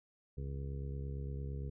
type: harmonic tone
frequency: 68.8 Hz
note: C#2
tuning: 12 cents flat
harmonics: 1 / 2 / 3 / 4 / 5 / 6 / 7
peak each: -40 / -42 / -53 / -56 / -59 / -52 / -56 dBFS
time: 0.37-1.7 s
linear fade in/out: 10 ms
effects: none